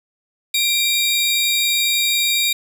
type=tone pair together; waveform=sawtooth; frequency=2370 / 3762 Hz; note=D7 / A#7; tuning=+15 / +15 cents; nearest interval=minor sixth; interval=800 cents; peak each=-16 / -15 dBFS; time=0.54-2.53 s; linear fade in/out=5 ms; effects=none